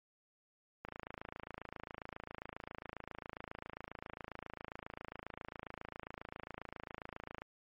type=click train; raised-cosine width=0.5 ms; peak=-28 dBFS; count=181; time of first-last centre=0.85-7.419 s; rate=27.4 Hz; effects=MP3 32 kbps